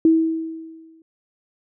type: tone with exponential decay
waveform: sine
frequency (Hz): 323.7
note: E4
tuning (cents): -31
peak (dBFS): -9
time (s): 0.05-1.02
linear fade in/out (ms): 2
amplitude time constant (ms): 210
effects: none